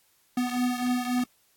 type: beating tone pair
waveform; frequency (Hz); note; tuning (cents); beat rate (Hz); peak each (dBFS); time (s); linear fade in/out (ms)
square; 246.9 / 250.6; B3 / B3; 0 / +25; 3.7; -27 / -31; 0.37-1.24; 5
effects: white hiss -65 dBFS RMS until 1.56 s + AAC 64 kbps